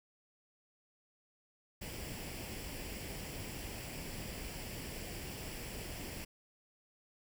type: noise with comb filter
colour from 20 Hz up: pink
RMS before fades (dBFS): -44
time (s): 1.81-6.25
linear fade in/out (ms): 10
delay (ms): 0.39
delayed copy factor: +0.55
effects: none